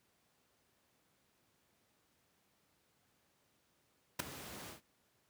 pink noise with ADSR envelope, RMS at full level -29 dBFS, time 4.19-4.81 s, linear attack 11 ms, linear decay 4 ms, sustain -19 dB, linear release 120 ms, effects pink hiss -75 dBFS RMS until 5.29 s + high-pass 100 Hz 12 dB/octave

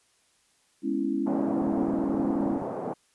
sine chord, C# minor seventh, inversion second, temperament equal, 207.7 / 246.9 / 277.2 / 329.6 Hz, G#3 / B3 / C#4 / E4, 0 / 0 / 0 / 0 cents, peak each -32 / -34 / -28 / -30 dBFS, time 0.82-2.61 s, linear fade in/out 50 ms
white band-pass noise, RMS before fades -33 dBFS, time 1.26-2.94 s, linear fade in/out 10 ms, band 140 to 790 Hz, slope 24 dB/octave
click train, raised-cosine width 3 ms, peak -30 dBFS, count 20, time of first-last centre 1.62-2.62 s, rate 19 Hz
effects white hiss -66 dBFS RMS until 3.14 s + resampled to 24000 Hz

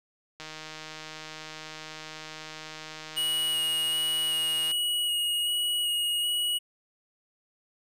click train, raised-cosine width 0.2 ms, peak -23 dBFS, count 674, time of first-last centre 0.4-4.714 s, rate 156 Hz
square tone with vibrato, 2897 Hz, F#7, 37 cents flat, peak -26 dBFS, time 3.16-6.59 s, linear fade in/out 20 ms, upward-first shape square, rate 1.3 Hz, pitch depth 11 cents each way
effects none

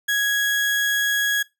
35% pulse tone, 1661.2 Hz, G#6, in tune, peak -17 dBFS, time 0.08-1.43 s, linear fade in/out 10 ms, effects noise-tail reverb RT60 0.2 s tail -21 dB re dry

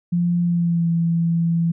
sine tone with pitch glide, 173.8 to 167.59 Hz, F3 to E3, -8 to +29 cents, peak -16 dBFS, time 0.12-1.72 s, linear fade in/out 10 ms, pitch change -63 cents, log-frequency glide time 0.43-0.89 s, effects none

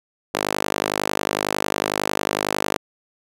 sawtooth tone with high-pass filter, 51 Hz, G#1, 31 cents flat, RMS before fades -24 dBFS, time 0.34-2.77 s, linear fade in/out 5 ms, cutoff 430 Hz, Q 0.87, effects resampled to 32000 Hz

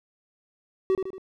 triangle tone with echo, 380 Hz, F#4, 46 cents sharp, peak -17 dBFS, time 0.9-0.95 s, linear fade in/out 0 ms, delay 77 ms, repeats 3, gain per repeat -6 dB, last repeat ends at 1.181 s, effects none

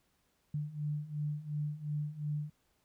sine beating tone pair, 147.2 / 150 Hz, D3 / D3, +4 / +37 cents, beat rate 2.8 Hz, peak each -39 / -36 dBFS, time 0.54-2.5 s, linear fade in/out 5 ms, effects pink hiss -75 dBFS RMS until 2.84 s

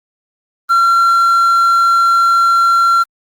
triangle tone with quantisation, 1367 Hz, F6, 37 cents flat, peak -6 dBFS, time 0.69-3.04 s, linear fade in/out 20 ms, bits 6, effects Opus 24 kbps

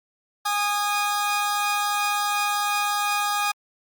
sawtooth tone pair together, 823 / 1233.1 Hz, G#5 / D#6, -16 / -16 cents, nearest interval perfect fifth, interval 700 cents, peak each -21 dBFS, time 0.45-3.52 s, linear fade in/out 10 ms, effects Opus 48 kbps

